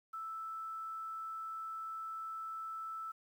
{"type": "tone with quantisation", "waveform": "sine", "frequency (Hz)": 1318.5, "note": "E6", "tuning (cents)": 0, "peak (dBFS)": -40, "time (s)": [0.13, 3.12], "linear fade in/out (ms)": 10, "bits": 11, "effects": []}